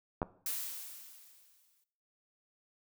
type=clicks; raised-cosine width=1 ms; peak=-17 / -23 dBFS; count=2; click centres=0.218 / 0.229 s
type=noise with exponential decay; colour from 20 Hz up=blue; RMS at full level=-35 dBFS; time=0.46-1.84 s; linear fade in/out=2 ms; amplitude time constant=300 ms
effects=noise-tail reverb RT60 0.6 s tail -17 dB re dry